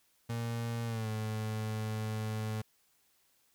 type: tone with pitch glide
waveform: 35% pulse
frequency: 116.6 to 108.79 Hz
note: A#2 to A2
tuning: +1 to -19 cents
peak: -32 dBFS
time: 0.29-2.62 s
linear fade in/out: 10 ms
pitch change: -120 cents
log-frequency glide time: 0.85-1.09 s
effects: white hiss -71 dBFS RMS until 3.54 s